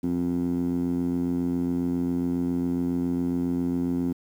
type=tone with band-pass filter; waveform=15% pulse; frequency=87.31 Hz; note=F2; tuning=in tune; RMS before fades=-26 dBFS; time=0.03-4.13 s; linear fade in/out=10 ms; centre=250 Hz; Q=2.9; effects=9-bit